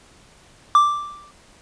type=tone with exponential decay; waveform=triangle; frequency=1174.7 Hz; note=D6; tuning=in tune; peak=-6 dBFS; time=0.75-1.31 s; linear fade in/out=1 ms; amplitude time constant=120 ms; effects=pink hiss -51 dBFS RMS until 1.61 s + resampled to 22050 Hz